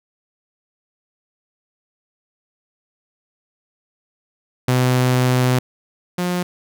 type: tone pair in turn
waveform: sawtooth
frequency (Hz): 126.6 / 178.37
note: B2 / F3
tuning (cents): +43 / +37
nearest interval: tritone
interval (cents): 594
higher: second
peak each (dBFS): -10 / -15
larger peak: first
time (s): 4.68-5.59 / 6.18-6.43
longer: first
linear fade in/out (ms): 5
effects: none